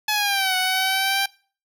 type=linear two-way sweep; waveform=10% pulse; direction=down then up; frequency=856 to 740 to 790 Hz; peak=-11 dBFS; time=0.08-1.26 s; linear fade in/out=5 ms; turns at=0.56 s; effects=noise-tail reverb RT60 0.4 s tail -23 dB re dry